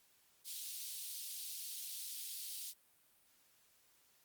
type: high-pass noise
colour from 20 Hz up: pink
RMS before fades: -45 dBFS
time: 0.44-2.74 s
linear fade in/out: 50 ms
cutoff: 3700 Hz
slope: 24 dB/octave
effects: white hiss -71 dBFS RMS until 4.24 s + Opus 48 kbps